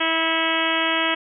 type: harmonic tone with a mistuned harmonic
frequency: 325.6 Hz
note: E4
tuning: 21 cents flat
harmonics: 1 / 2 / 3 / 4 / 5 / 6 / 7 / 8 / 9 / 10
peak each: -28 / -28 / -28 / -28 / -28 / -28 / -28 / -28 / -28 / -28 dBFS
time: 0-1.15 s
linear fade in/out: 10 ms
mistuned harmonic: 7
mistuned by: -41 cents
effects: none